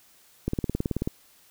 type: click train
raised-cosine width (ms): 3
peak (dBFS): -13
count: 12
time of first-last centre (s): 0.48-1.075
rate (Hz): 18.5
effects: white hiss -58 dBFS RMS until 1.5 s